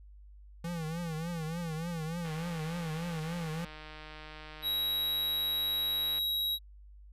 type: tone with vibrato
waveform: square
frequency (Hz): 164.81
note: E3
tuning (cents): 0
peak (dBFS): -35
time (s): 0.64-3.65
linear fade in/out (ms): 5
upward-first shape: triangle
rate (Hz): 3.4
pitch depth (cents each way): 120
type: click train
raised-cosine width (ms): 0.3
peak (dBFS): -31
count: 607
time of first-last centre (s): 2.25-6.185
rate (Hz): 154
type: tone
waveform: square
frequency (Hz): 3849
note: B7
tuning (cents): -45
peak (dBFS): -30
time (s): 4.62-6.59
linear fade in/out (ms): 50
effects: added 50 Hz sine -50 dBFS peak until 7.12 s + resampled to 32000 Hz